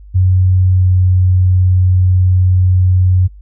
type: tone with pitch glide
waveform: sine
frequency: 92.5 to 91.86 Hz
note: F#2 to F#2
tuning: 0 to -12 cents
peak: -7 dBFS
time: 0.14-3.28 s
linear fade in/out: 20 ms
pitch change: -12 cents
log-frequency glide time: 0.76-0.86 s
effects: noise-tail reverb RT60 0.1 s tail -24 dB re dry + added 50 Hz sine -33 dBFS peak until 3.41 s